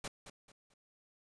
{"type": "noise with echo", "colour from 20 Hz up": "pink", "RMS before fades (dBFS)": -41, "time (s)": [0.04, 0.08], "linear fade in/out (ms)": 5, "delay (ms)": 220, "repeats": 3, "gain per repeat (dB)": -10, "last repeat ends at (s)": 0.74, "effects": ["resampled to 22050 Hz"]}